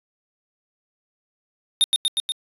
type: tone with echo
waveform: square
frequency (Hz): 3663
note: A#7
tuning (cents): -31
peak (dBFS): -14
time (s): 1.81-1.84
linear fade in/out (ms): 0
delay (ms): 120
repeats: 4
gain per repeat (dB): -2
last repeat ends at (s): 2.32
effects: resampled to 32000 Hz